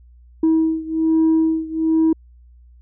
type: beating tone pair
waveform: sine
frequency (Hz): 320.8 / 322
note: E4 / E4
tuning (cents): -47 / -41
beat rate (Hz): 1.2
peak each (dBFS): -15 / -17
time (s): 0.43-2.13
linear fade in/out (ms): 5
effects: tanh soft clip ceiling -10 dBFS + added 60 Hz sine -44 dBFS peak until 2.81 s